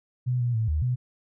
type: tone with pitch steps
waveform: sine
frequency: 125 / 121.1 / 111.4 / 76.5 / 124.7 Hz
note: B2 / B2 / A2 / D#2 / B2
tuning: +21 / -34 / +22 / -29 / +17 cents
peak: -22 dBFS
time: 0.26-0.96 s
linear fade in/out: 20 ms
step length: 140 ms
effects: none